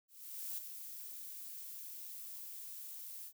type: noise with ADSR envelope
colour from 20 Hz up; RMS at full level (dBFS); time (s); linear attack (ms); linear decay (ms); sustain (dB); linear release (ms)
violet; -41; 0.08-3.33; 500; 8; -7; 71
effects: none